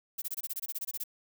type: noise bursts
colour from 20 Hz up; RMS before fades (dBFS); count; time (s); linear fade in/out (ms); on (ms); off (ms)
violet; -35; 14; 0.18-1.039; 10; 40; 23
effects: none